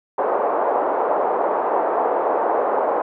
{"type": "band-pass noise", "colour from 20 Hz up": "pink", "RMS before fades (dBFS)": -20, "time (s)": [0.18, 3.02], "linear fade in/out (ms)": 5, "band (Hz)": [440, 1000], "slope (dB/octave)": 24, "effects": []}